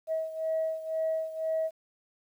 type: beating tone pair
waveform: sine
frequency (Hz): 640 / 642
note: D#5 / E5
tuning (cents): +49 / -46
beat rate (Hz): 2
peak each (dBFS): -29 / -33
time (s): 0.07-1.71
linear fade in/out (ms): 50
effects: tanh soft clip ceiling -22 dBFS + 10-bit